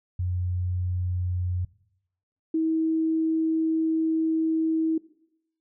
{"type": "tone pair in turn", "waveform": "sine", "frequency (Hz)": [90.1, 321.1], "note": ["F#2", "E4"], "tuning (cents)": [-45, -45], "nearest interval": "octave + minor seventh", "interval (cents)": 2200, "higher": "second", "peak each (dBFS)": [-24, -21], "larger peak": "second", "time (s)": [[0.19, 1.65], [2.54, 4.98]], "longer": "second", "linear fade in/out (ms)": 5, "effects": ["noise-tail reverb RT60 0.8 s tail -20 dB re dry"]}